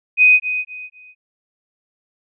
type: tone with echo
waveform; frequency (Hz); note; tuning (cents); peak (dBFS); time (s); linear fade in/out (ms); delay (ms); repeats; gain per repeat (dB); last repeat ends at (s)
sine; 2500; D#7; +8; -7; 0.17-0.4; 50; 250; 3; -11; 1.15
effects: none